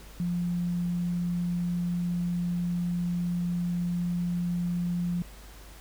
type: tone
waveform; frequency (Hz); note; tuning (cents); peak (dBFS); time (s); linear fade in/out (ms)
sine; 175; F3; +4; -26; 0.2-5.22; 0
effects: added 50 Hz sine -46 dBFS peak until 5.8 s + pink hiss -51 dBFS RMS until 5.8 s